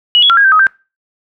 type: tone with pitch steps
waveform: sine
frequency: 2919 / 3359 / 1369 / 1632 / 1559 / 1262 / 1569 Hz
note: F#7 / G#7 / F6 / G#6 / G6 / D#6 / G6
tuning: -24 / +19 / -35 / -31 / -10 / +24 / +1 cents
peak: -5 dBFS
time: 0.15-0.668 s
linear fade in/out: 0 ms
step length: 74 ms
effects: noise-tail reverb RT60 0.3 s tail -23 dB re dry